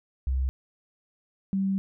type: tone pair in turn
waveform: sine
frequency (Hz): 65.41 / 193.7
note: C2 / G3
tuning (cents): 0 / -20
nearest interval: octave + perfect fifth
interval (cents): 1880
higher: second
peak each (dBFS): -23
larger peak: neither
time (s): 0.27-0.49 / 1.53-1.78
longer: second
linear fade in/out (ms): 0
effects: none